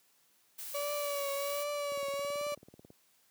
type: noise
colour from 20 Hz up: blue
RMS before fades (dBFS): -43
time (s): 0.58-1.64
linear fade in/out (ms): 10
type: tone with vibrato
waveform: 35% pulse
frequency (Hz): 571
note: D5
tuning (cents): -49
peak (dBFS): -32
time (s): 0.74-2.55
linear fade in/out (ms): 10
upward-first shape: triangle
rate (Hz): 1.3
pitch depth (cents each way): 46
type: click train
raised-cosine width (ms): 2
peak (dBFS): -39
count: 19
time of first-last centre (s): 1.92-2.904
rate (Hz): 18.3
effects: white hiss -69 dBFS RMS until 3.3 s + high-pass 100 Hz 12 dB/octave